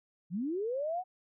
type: linear sweep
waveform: sine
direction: up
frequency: 154.6 to 757 Hz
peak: -31 dBFS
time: 0.3-1.04 s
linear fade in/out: 50 ms
effects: none